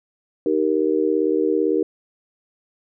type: chord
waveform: sine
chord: Eb major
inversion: none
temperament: just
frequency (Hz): 311.1 / 388.9 / 466.7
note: Eb4 / G4 / Bb4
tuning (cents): 0 / -14 / +2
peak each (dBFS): -21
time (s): 0.46-1.83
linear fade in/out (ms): 2
effects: none